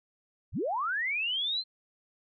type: linear sweep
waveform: sine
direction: up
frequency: 34.23 to 4186 Hz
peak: -28 dBFS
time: 0.52-1.64 s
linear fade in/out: 50 ms
effects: none